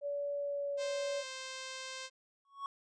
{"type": "tone with pitch glide", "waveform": "sine", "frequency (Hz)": [572, 564.5], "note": ["D5", "C#5"], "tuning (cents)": [-46, 31], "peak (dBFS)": -34, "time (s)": [0.01, 1.24], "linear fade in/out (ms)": 50, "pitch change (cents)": -23, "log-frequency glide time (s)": [0.34, 0.88]}
{"type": "tone", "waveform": "5% pulse", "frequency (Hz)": 523.3, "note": "C5", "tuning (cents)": 0, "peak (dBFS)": -30, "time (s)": [0.77, 2.1], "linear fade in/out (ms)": 50}
{"type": "tone with exponential growth", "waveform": "triangle", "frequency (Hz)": 1110, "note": "C#6", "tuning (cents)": 2, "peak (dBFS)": -32, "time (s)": [2.45, 2.66], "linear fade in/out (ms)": 1, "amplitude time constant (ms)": 44}
{"effects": ["resampled to 22050 Hz"]}